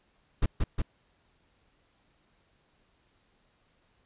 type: noise with echo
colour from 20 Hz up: brown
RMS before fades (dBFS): -23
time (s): 0.42-0.46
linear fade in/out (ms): 5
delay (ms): 180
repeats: 2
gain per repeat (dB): -2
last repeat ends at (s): 0.82
effects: pink hiss -69 dBFS RMS until 4.05 s + resampled to 8000 Hz